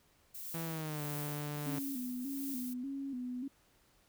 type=noise with tremolo; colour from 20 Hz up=violet; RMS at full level=-43 dBFS; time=0.34-2.74 s; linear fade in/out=10 ms; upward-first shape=triangle; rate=1.5 Hz; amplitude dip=65%
type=tone with pitch glide; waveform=sawtooth; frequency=164.7 to 147.58 Hz; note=E3 to D3; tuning=-1 to +9 cents; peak=-34 dBFS; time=0.54-1.79 s; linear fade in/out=5 ms; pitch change=-190 cents; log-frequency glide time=0.66-1.03 s
type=tone with vibrato; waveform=sine; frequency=261.6 Hz; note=C4; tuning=in tune; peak=-37 dBFS; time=1.66-3.48 s; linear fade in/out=5 ms; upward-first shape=square; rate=1.7 Hz; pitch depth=86 cents each way
effects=pink hiss -69 dBFS RMS until 4.08 s